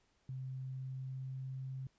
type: tone with pitch glide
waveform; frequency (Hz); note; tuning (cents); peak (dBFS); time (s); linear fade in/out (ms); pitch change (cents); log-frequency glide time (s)
sine; 130.81 to 132.1; C3 to C3; 0 to +17; -40; 0.29-1.87; 2; +17; 0.45-1.73
effects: pink hiss -75 dBFS RMS until 1.98 s + resampled to 16000 Hz